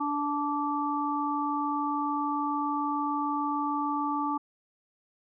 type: harmonic tone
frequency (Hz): 291.1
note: D4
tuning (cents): -15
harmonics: 1 / 3 / 4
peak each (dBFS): -31 / -31 / -31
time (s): 0-4.38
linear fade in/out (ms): 10
effects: none